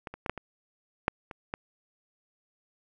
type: clicks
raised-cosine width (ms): 0.5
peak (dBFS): -22 / -25 / -19 / -12 / -23 / -8 / -25 / -17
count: 8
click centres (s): 0.072 / 0.14 / 0.262 / 0.296 / 0.377 / 1.081 / 1.312 / 1.539
effects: none